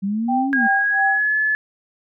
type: linear two-way sweep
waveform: sine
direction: up then down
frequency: 190.4 to 280 to 213.9 Hz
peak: -19 dBFS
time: 0.02-0.68 s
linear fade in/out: 20 ms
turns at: 0.52 s
type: tone with tremolo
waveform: sine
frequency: 784 Hz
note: G5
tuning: in tune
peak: -17 dBFS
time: 0.28-1.26 s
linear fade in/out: 10 ms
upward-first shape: sine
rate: 2.9 Hz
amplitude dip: 100%
type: tone with pitch glide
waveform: sine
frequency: 1633 to 1722.1 Hz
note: G#6 to A6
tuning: -30 to -38 cents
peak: -16 dBFS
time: 0.53-1.55 s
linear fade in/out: 0 ms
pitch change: +92 cents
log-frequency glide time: 0.73-1.38 s
effects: none